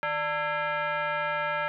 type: tone with frequency modulation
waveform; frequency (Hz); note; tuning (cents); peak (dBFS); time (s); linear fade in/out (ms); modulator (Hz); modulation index
sine; 155.56; D#3; 0; -26; 0.03-1.68; 0; 746; 2.6
effects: none